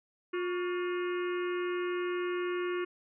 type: harmonic tone with a mistuned harmonic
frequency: 355.6 Hz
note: F4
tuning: 31 cents sharp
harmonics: 1 / 3 / 4 / 5 / 6 / 7 / 8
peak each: -31 / -41 / -43 / -45 / -47 / -48 / -49 dBFS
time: 0.33-2.85 s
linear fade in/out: 10 ms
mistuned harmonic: 3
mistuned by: +89 cents
effects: none